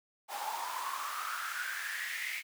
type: noise with high-pass filter sweep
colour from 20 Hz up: pink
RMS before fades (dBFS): -38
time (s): 0.28-2.43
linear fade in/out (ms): 50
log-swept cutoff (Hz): 790 to 2200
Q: 8.2
effects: none